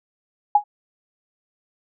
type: tone with exponential decay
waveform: sine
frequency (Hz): 829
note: G#5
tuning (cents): -3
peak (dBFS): -7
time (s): 0.55-0.64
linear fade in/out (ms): 5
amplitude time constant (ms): 19
effects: none